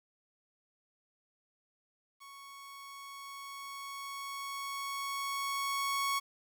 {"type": "tone with level ramp", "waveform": "sawtooth", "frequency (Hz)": 1108.7, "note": "C#6", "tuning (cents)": 0, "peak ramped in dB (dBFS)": [-46, -26], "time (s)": [2.2, 6.2], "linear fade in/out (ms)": 20, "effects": ["11-bit"]}